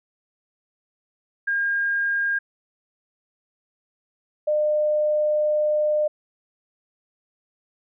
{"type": "tone pair in turn", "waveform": "sine", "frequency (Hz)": [1615, 603.8], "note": ["G#6", "D5"], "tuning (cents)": [-49, 48], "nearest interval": "octave + perfect fourth", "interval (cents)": 1703, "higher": "first", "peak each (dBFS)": [-20, -18], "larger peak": "second", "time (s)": [[1.47, 2.39], [4.47, 6.08]], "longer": "second", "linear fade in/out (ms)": 10, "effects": []}